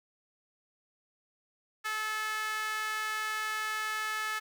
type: tone with high-pass filter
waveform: sawtooth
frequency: 432.4 Hz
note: A4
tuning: 30 cents flat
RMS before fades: -34 dBFS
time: 1.84-4.4 s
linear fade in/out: 20 ms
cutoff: 1500 Hz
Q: 3.5
effects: none